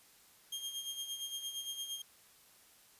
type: tone with tremolo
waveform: sawtooth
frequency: 3217 Hz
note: G7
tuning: 44 cents sharp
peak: -34 dBFS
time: 0.52-2.02 s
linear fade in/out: 5 ms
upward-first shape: sine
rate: 8.7 Hz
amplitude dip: 60%
effects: white hiss -63 dBFS RMS until 2.99 s + resampled to 32000 Hz